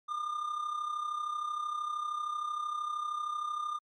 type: tone with amplitude modulation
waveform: triangle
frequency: 1208 Hz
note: D6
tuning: 48 cents sharp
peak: -28 dBFS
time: 0.08-3.79 s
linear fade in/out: 20 ms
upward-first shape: sine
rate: 33 Hz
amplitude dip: 60%
effects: MP3 48 kbps